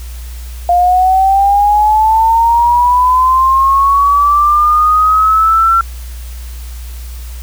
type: linear sweep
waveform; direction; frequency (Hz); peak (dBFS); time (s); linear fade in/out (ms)
sine; up; 698.5 to 1356; -6; 0.69-5.81; 2
effects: added 60 Hz sine -23 dBFS peak until 7.42 s + white hiss -37 dBFS RMS until 7.42 s